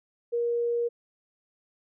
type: tone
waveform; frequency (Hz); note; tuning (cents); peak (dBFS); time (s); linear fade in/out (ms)
sine; 473; A#4; +25; -24; 0.32-0.89; 20
effects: none